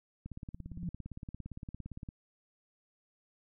click train, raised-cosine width 5 ms, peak -30 dBFS, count 33, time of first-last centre 0.26-2.089 s, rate 17.5 Hz
sine tone with exponential growth, 174.61 Hz, F3, in tune, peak -32 dBFS, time 0.53-0.89 s, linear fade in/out 5 ms, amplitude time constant 77 ms
effects none

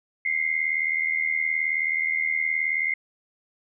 sine tone pair together, 2063 / 2142 Hz, C7 / C7, -25 / +40 cents, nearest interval minor second, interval 65 cents, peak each -25 dBFS, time 0.25-2.94 s, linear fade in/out 5 ms, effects none

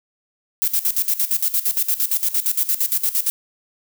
violet noise with tremolo, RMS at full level -18 dBFS, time 0.62-3.3 s, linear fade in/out 0 ms, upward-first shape square, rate 8.7 Hz, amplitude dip 80%, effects none

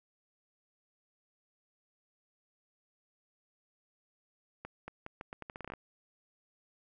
accelerating click train, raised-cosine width 0.5 ms, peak -27 dBFS, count 14, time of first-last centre 4.65-5.737 s, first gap 230 ms, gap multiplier 0.8, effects none

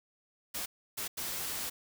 white noise bursts at uneven times, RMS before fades -37 dBFS, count 3, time 0.54-0.66 / 0.97-1.08 / 1.17-1.7 s, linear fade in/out 10 ms, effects none

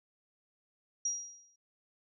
sine tone with exponential decay, 5720 Hz, F8, 41 cents sharp, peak -28 dBFS, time 1.05-1.56 s, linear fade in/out 5 ms, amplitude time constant 110 ms, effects none

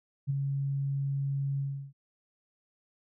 sine tone with ADSR envelope, 138.59 Hz, C#3, in tune, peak -24 dBFS, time 0.27-1.93 s, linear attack 31 ms, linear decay 12 ms, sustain -4 dB, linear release 340 ms, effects none

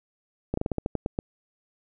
slowing click train, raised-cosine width 2 ms, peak -13 dBFS, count 10, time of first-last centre 0.54-1.189 s, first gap 34 ms, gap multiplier 1.18, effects none

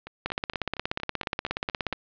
two click trains, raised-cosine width 0.3 ms, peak -23 / -11 dBFS, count 9 / 29, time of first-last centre 0.07-1.93 / 0.26-1.927 s, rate 4.3 / 16.8 Hz, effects resampled to 11025 Hz + 7-bit

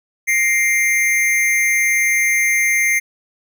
square tone with amplitude modulation, 2100 Hz, C7, 6 cents sharp, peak -11 dBFS, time 0.27-3 s, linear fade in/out 20 ms, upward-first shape sine, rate 239 Hz, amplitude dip 70%, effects none

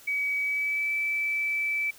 sine tone with pitch glide, 2273 to 2314 Hz, C#7 to D7, +43 to -26 cents, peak -25 dBFS, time 0.07-1.91 s, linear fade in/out 10 ms, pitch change +31 cents, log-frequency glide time 0.4-0.92 s, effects white hiss -52 dBFS RMS until 1.98 s

